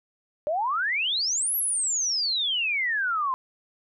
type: exponential two-way sweep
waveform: sine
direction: up then down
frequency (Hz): 574 to 11840 to 1013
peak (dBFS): -23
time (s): 0.47-3.34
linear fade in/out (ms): 0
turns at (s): 1.56
effects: none